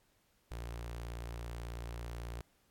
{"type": "tone with notch filter", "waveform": "sawtooth", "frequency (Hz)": 58.27, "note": "A#1", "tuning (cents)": 0, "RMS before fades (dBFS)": -43, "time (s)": [0.51, 2.41], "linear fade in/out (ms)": 0, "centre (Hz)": 220, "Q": 1.4, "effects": ["pink hiss -73 dBFS RMS until 2.7 s", "AAC 64 kbps"]}